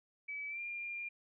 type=tone with pitch glide; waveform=sine; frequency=2292 to 2398 Hz; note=D7 to D7; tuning=-43 to +36 cents; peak=-39 dBFS; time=0.28-1.09 s; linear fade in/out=10 ms; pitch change=+79 cents; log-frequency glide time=0.48-0.61 s; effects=none